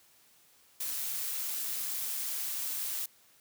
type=noise with amplitude modulation; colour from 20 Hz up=blue; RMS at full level=-34 dBFS; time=0.8-3.06 s; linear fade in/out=5 ms; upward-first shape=sine; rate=134 Hz; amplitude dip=25%; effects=white hiss -63 dBFS RMS until 3.4 s + high-pass 60 Hz 12 dB/octave